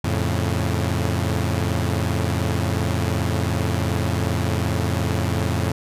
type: chord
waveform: sawtooth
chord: F augmented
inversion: none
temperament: equal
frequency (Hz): 87.31 / 110 / 138.59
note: F2 / A2 / C#3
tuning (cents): 0 / 0 / 0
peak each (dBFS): -19 / -20 / -23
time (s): 0.04-5.72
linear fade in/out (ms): 5
effects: resampled to 32000 Hz